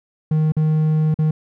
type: tone with dropouts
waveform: triangle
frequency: 155.56 Hz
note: D#3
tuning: in tune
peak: -12 dBFS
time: 0.31-1.31 s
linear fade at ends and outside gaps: 5 ms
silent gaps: 0.521-0.566 / 1.143-1.188 s
effects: none